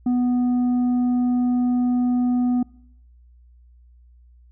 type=tone with tanh clipping; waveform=triangle; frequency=246.9 Hz; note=B3; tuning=in tune; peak=-18 dBFS; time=0.06-2.63 s; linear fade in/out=5 ms; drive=9 dB; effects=noise-tail reverb RT60 0.8 s tail -25 dB re dry + added 60 Hz sine -48 dBFS peak until 4.51 s